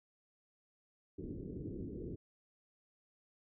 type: low-pass noise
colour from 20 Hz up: white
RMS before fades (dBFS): -44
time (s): 1.18-2.16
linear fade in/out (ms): 10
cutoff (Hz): 410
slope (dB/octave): 48
effects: none